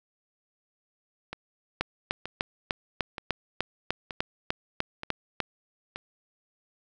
two click trains, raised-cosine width 0.3 ms, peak -19 / -10 dBFS, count 6 / 13, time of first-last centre 1.33-5.96 / 1.81-5.403 s, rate 1.08 / 3.34 Hz, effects none

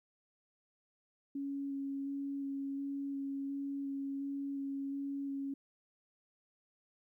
sine tone with vibrato, 277.2 Hz, C#4, in tune, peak -36 dBFS, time 1.35-5.54 s, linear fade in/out 5 ms, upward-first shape square, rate 1.4 Hz, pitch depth 9 cents each way, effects 13-bit

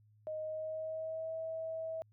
sine tone with pitch glide, 622.3 to 646.5 Hz, D#5 to E5, 0 to -34 cents, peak -37 dBFS, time 0.27-2.02 s, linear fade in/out 0 ms, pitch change +66 cents, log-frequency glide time 0.4-1.33 s, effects added 106 Hz sine -63 dBFS peak until 2.12 s

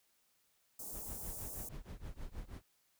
white band-stop noise, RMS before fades -46 dBFS, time 0.79-1.69 s, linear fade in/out 5 ms, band 850 to 6800 Hz, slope 24 dB/octave
brown noise with tremolo, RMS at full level -43 dBFS, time 0.92-2.63 s, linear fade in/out 50 ms, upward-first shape triangle, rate 6.3 Hz, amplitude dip 100%
effects white hiss -75 dBFS RMS until 2.99 s

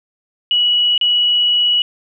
sine tone with dropouts, 2929 Hz, F#7, 18 cents flat, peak -11 dBFS, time 0.51-1.82 s, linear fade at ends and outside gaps 1 ms, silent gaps 0.978-1.012 s, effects none

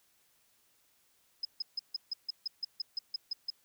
sine tone bursts, 5080 Hz, D#8, 35 cents sharp, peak -31 dBFS, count 13, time 1.43-3.503 s, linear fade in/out 5 ms, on 21 ms, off 150 ms, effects white hiss -70 dBFS RMS until 3.64 s

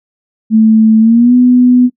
sine tone with pitch glide, 220 to 248.4 Hz, A3 to B3, 0 to +10 cents, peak -3 dBFS, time 0.5-1.9 s, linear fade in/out 50 ms, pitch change +210 cents, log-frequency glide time 1-1.34 s, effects noise-tail reverb RT60 0.1 s tail -21 dB re dry

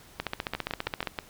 two click trains, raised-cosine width 0.3 ms, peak -14 / -13 dBFS, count 5 / 14, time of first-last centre 0.55-1.188 / 0.2-1.072 s, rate 6.27 / 14.9 Hz, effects pink hiss -53 dBFS RMS until 1.29 s

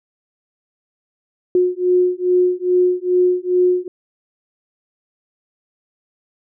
sine beating tone pair, 360.4 / 362.8 Hz, F#4 / F#4, -45 / -34 cents, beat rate 2.4 Hz, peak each -16 dBFS, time 1.55-3.88 s, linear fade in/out 2 ms, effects none

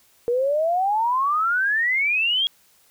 sine exponential sweep, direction up, 467.8 to 3322 Hz, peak -18 dBFS, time 0.28-2.47 s, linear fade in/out 0 ms, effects white hiss -58 dBFS RMS until 2.9 s

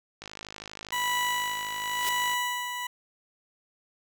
click train, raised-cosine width 0.2 ms, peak -22 dBFS, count 112, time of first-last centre 0.22-2.334 s, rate 52.5 Hz
20% pulse tone with tremolo, 983 Hz, B5, 8 cents flat, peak -20 dBFS, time 0.92-2.87 s, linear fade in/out 5 ms, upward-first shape sine, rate 0.96 Hz, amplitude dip 55%
white noise with exponential growth, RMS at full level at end -29 dBFS, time 1.91-2.09 s, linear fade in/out 1 ms, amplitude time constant 39 ms
effects none

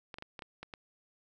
clicks, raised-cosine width 0.3 ms, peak -27 dBFS, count 7, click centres 0.142 / 0.185 / 0.224 / 0.392 / 0.422 / 0.63 / 0.738 s, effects none

